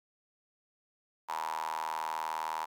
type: tone with high-pass filter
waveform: sawtooth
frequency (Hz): 79.7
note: D#2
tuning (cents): +42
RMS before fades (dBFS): -36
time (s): 1.28-2.66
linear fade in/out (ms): 20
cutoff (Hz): 930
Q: 9.3
effects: none